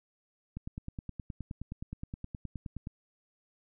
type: click train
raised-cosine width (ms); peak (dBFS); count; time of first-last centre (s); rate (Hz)
5; -26; 23; 0.57-2.871; 9.56
effects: none